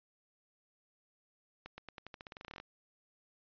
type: accelerating click train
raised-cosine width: 0.3 ms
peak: -30 dBFS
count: 18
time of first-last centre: 1.66-2.6 s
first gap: 120 ms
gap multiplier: 0.89
effects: resampled to 11025 Hz